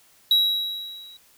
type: tone with level ramp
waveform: triangle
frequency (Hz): 3872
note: B7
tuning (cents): -35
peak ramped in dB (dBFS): -12 to -42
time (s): 0.31-1.17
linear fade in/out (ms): 2
effects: white hiss -57 dBFS RMS until 1.37 s